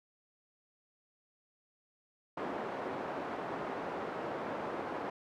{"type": "band-pass noise", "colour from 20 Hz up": "pink", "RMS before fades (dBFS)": -39, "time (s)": [2.37, 5.1], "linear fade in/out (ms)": 5, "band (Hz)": [330, 1100], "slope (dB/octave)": 12, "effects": []}